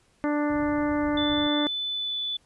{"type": "harmonic tone", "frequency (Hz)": 294.9, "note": "D4", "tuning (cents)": 7, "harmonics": [1, 2, 3, 4, 5, 6, 7], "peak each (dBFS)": [-24, -30, -34, -36, -38, -40, -41], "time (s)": [0.24, 1.67], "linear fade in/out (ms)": 0}
{"type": "low-pass noise", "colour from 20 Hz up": "white", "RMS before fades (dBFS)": -42, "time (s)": [0.5, 1.47], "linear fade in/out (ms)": 2, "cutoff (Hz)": 140, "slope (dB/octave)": 48}
{"type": "tone with pitch glide", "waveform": "sine", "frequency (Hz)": [3500, 3478], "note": ["A7", "A7"], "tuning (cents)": [-10, -21], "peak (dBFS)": -27, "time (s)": [1.17, 2.37], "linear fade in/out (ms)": 5, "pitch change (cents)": -11, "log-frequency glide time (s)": [1.9, 2.19]}
{"effects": ["pink hiss -64 dBFS RMS until 2.45 s", "resampled to 24000 Hz"]}